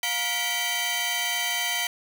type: tone cluster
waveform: sawtooth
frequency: 708 / 949 / 1962 / 2315 / 3096 Hz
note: F5 / A#5 / B6 / D7 / G7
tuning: +23 / +31 / -12 / -25 / -22 cents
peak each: -31 / -33 / -27 / -27 / -26 dBFS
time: 0.03-1.87 s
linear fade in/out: 2 ms
effects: none